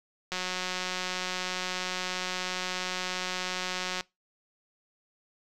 click train, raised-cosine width 0.2 ms, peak -15 dBFS, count 676, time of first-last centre 0.32-4.009 s, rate 183 Hz, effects noise-tail reverb RT60 0.2 s tail -22 dB re dry

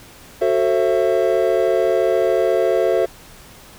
triangle chord, F# half-diminished seventh, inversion none, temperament just, 370 / 444 / 532.8 / 666 Hz, F#4 / A4 / C5 / E5, 0 / +16 / +31 / +18 cents, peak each -18 dBFS, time 0.41-3.06 s, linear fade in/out 10 ms, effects pink hiss -43 dBFS RMS until 3.78 s

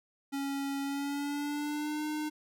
square tone with pitch glide, 277.2 to 304 Hz, C#4 to D#4, 0 to -40 cents, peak -33 dBFS, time 0.32-2.3 s, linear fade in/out 20 ms, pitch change +160 cents, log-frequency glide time 0.82-2.06 s, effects none

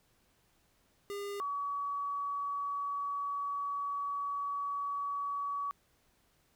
square / sine tone pair in turn, 404 / 1134.5 Hz, G#4 / C#6, -48 / +40 cents, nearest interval octave + tritone, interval 1788 cents, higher second, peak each -38 / -33 dBFS, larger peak second, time 1.1-1.4 / 1.4-5.71 s, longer second, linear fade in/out 0 ms, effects pink hiss -71 dBFS RMS until 6.55 s

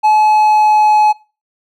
triangle tone with pitch glide, 856 to 849.6 Hz, A5 to G#5, -48 to +39 cents, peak -5 dBFS, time 0.03-1.13 s, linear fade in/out 20 ms, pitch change -13 cents, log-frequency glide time 0.18-1 s, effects noise-tail reverb RT60 0.3 s tail -20 dB re dry

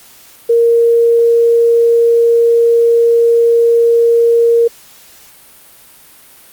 sine tone, 466.2 Hz, A#4, in tune, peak -6 dBFS, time 0.49-4.68 s, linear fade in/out 10 ms, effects white hiss -41 dBFS RMS until 6.52 s + Opus 48 kbps

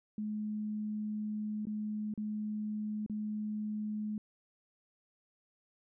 sine tone with dropouts, 212.3 Hz, G#3, 38 cents sharp, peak -34 dBFS, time 0.18-4.18 s, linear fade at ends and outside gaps 2 ms, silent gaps 1.654-1.669 / 2.139-2.176 / 3.063-3.097 s, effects none

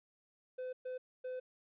triangle tone bursts at uneven times, 509 Hz, C5, 48 cents flat, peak -37 dBFS, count 3, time 0.58-0.73 / 0.85-0.98 / 1.24-1.4 s, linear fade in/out 10 ms, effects resampled to 8000 Hz + 13-bit

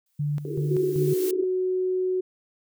blue noise with exponential growth, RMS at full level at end -33 dBFS, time 0.06-1.31 s, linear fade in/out 2 ms, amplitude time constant 270 ms
sine tone with tremolo, 146.83 Hz, D3, in tune, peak -23 dBFS, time 0.19-1.14 s, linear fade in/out 10 ms, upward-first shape square, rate 2.6 Hz, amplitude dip 65%
white band-pass noise, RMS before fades -32 dBFS, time 0.45-1.44 s, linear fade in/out 2 ms, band 310 to 430 Hz, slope 96 dB/octave
sine tone, 370 Hz, F#4, in tune, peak -22 dBFS, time 0.71-2.21 s, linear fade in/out 10 ms
effects none

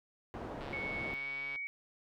white low-pass noise, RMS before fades -43 dBFS, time 0.34-1.14 s, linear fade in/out 0 ms, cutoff 670 Hz, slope 12 dB/octave
click train, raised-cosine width 0.3 ms, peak -33 dBFS, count 132, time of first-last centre 0.61-1.559 s, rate 138 Hz
sine tone with pitch glide, 2217 to 2251 Hz, C#7 to C#7, 0 to +26 cents, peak -37 dBFS, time 0.73-1.67 s, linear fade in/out 0 ms, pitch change +26 cents, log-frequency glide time 0.98-1.34 s
effects none

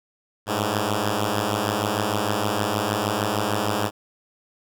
5% pulse beating tone pair, 100.8 / 107.3 Hz, G2 / A2, +49 / -43 cents, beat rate 6.5 Hz, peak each -14 / -13 dBFS, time 0.46-3.91 s, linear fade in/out 50 ms, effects none

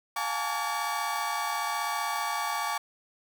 35% pulse tone cluster, 708 / 825 / 860 / 901 / 1141 Hz, F5 / G#5 / A5 / A5 / C#6, +23 / -12 / -40 / +41 / +50 cents, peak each -36 / -34 / -37 / -34 / -30 dBFS, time 0.16-2.78 s, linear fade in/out 5 ms, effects none

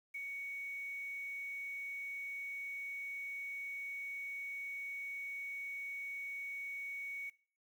sine tone with quantisation, 2234 Hz, C#7, 13 cents sharp, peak -40 dBFS, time 0.14-7.3 s, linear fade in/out 10 ms, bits 10, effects noise-tail reverb RT60 0.4 s tail -17 dB re dry

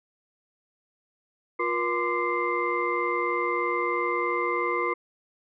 sine tone cluster, 354 / 477.1 / 1032 / 1182 / 2090 Hz, F4 / A#4 / C6 / D6 / C7, +23 / +40 / -24 / +11 / -2 cents, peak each -30 dBFS, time 1.59-4.94 s, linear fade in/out 10 ms, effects tanh soft clip ceiling -12 dBFS

